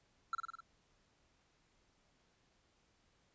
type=tone with echo; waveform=triangle; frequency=1348 Hz; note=E6; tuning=38 cents sharp; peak=-32 dBFS; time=0.33-0.35 s; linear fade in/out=2 ms; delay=51 ms; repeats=5; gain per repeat=-3 dB; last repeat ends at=0.605 s; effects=pink hiss -74 dBFS RMS until 3.34 s + resampled to 16000 Hz